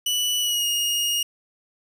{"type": "tone with pitch glide", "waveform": "sawtooth", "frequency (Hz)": [2960, 2861], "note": ["F#7", "F7"], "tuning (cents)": [0, 41], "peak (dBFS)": -18, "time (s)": [0.06, 1.23], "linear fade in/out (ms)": 5, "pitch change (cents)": -59, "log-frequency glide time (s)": [0.4, 0.66], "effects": ["8-bit"]}